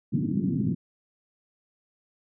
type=band-pass noise; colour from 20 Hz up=white; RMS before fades=-26 dBFS; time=0.12-0.75 s; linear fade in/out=20 ms; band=110 to 290 Hz; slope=48 dB/octave; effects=none